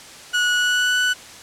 30% pulse tone with pitch glide, 1462 to 1488.4 Hz, F#6 to F#6, -21 to +10 cents, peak -14 dBFS, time 0.33-1.14 s, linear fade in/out 20 ms, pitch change +31 cents, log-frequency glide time 0.52-0.98 s, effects white hiss -40 dBFS RMS until 1.42 s + low-pass 8000 Hz 12 dB/octave

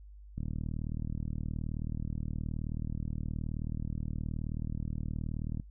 click train, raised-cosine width 5 ms, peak -24 dBFS, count 204, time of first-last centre 0.38-5.599 s, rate 38.9 Hz, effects noise-tail reverb RT60 0.1 s tail -20 dB re dry + added 50 Hz sine -48 dBFS peak until 5.7 s

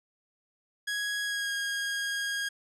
sawtooth tone with pitch glide, 1661.2 to 1632.7 Hz, G#6 to G#6, 0 to -30 cents, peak -26 dBFS, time 0.87-2.49 s, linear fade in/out 10 ms, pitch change -30 cents, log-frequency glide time 1.24-1.52 s, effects low-pass 10000 Hz 12 dB/octave

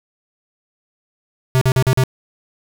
square tone bursts, 130 Hz, C3, 11 cents flat, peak -12 dBFS, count 5, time 1.55-2.037 s, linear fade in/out 0 ms, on 63 ms, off 43 ms, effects none

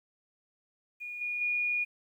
sine tone with level steps, 2442 Hz, D#7, 33 cents flat, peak -37 / -31 / -27 dBFS, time 1-1.85 s, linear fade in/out 20 ms, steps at 1.21 / 1.41 s, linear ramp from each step 5 ms, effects 11-bit

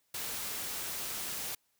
white noise, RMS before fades -38 dBFS, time 0.14-1.55 s, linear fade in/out 5 ms, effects white hiss -75 dBFS RMS until 1.79 s

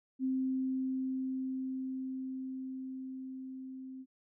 sine tone with level ramp, 261.6 Hz, C4, in tune, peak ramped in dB -29 to -43 dBFS, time 0.19-4.06 s, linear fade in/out 50 ms, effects none

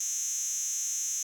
5% pulse tone with high-pass filter, 231.5 Hz, A#3, 12 cents flat, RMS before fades -32 dBFS, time 0-1.23 s, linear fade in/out 5 ms, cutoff 6300 Hz, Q 9, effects none

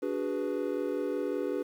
triangle chord, G# half-diminished seventh, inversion second, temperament equal with one note detuned, 290 / 370 / 415.3 / 493.9 Hz, D4 / F#4 / G#4 / B4, -22 / 0 / 0 / 0 cents, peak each -33 dBFS, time 0.02-1.63 s, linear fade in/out 10 ms, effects 10-bit

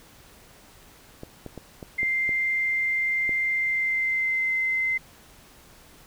clicks, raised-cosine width 2 ms, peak -23 dBFS, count 7, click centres 1.234 / 1.463 / 1.577 / 1.828 / 2.031 / 2.292 / 3.293 s
sine tone with pitch glide, 2093 to 2068 Hz, C7 to C7, 0 to -21 cents, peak -22 dBFS, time 1.98-4.98 s, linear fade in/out 10 ms, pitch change -21 cents, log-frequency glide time 3.52-4.55 s
effects pink hiss -52 dBFS RMS until 6.06 s

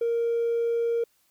sine tone with hard clipping, 466.2 Hz, A#4, in tune, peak -23 dBFS, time 0.01-1.04 s, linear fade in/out 5 ms, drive 1 dB, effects white hiss -67 dBFS RMS until 1.3 s

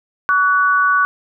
sine tone pair together, 1136.9 / 1480 Hz, C#6 / F#6, +43 / 0 cents, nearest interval perfect fourth, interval 457 cents, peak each -14 dBFS, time 0.29-1.05 s, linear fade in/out 0 ms, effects none

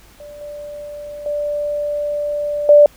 sine tone with level steps, 587.3 Hz, D5, in tune, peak -33 / -28 / -18 / -4 dBFS, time 0.2-2.86 s, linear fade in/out 2 ms, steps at 0.41 / 1.26 / 2.69 s, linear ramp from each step 2 ms, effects added 50 Hz sine -48 dBFS peak until 2.96 s + pink hiss -48 dBFS RMS until 2.96 s

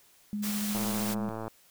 sine tone with tremolo, 207.7 Hz, G#3, in tune, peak -29 dBFS, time 0.33-1.29 s, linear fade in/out 0 ms, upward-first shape triangle, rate 14 Hz, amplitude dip 25%
white noise, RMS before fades -36 dBFS, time 0.42-1.15 s, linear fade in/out 20 ms
click train, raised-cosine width 1 ms, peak -23 dBFS, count 82, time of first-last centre 0.75-1.48 s, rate 111 Hz
effects white hiss -61 dBFS RMS until 1.7 s

